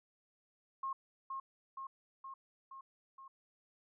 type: tone with echo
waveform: sine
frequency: 1075 Hz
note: C6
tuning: 47 cents sharp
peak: -36 dBFS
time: 0.83-0.93 s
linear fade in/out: 5 ms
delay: 470 ms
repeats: 5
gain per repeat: -3 dB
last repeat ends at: 3.28 s
effects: none